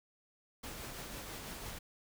pink noise with tremolo, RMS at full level -44 dBFS, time 0.63-1.79 s, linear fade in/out 10 ms, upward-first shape triangle, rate 6 Hz, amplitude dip 30%, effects none

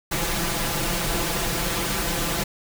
pink noise with comb filter, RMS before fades -25 dBFS, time 0.11-2.44 s, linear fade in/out 10 ms, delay 5.9 ms, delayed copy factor +0.9, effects none

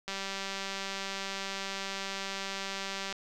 click train, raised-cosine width 0.2 ms, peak -19 dBFS, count 595, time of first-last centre 0.08-3.126 s, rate 195 Hz, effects none

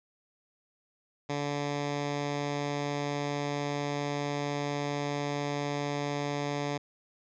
10% pulse tone, 144.4 Hz, D3, 29 cents flat, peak -22 dBFS, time 1.29-6.78 s, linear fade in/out 10 ms, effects resampled to 16000 Hz

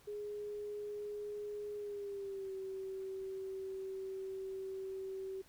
sine tone with pitch glide, 415.3 to 383 Hz, G#4 to G4, 0 to -40 cents, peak -40 dBFS, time 0.07-5.42 s, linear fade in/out 10 ms, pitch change -140 cents, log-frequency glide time 1.77-2.53 s, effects pink hiss -65 dBFS RMS until 5.48 s

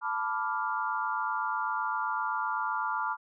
sine chord, B half-diminished seventh, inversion third, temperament equal, 880 / 987.8 / 1174.7 / 1396.9 Hz, A5 / B5 / D6 / F6, 0 / 0 / 0 / 0 cents, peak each -34 dBFS, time 0.01-3.17 s, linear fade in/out 50 ms, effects none

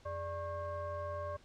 sine tone with frequency modulation, 589 Hz, D5, 5 cents sharp, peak -37 dBFS, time 0.05-1.37 s, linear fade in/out 10 ms, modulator 501 Hz, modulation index 1.1, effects pink hiss -63 dBFS RMS until 1.44 s + low-pass 6000 Hz 12 dB/octave

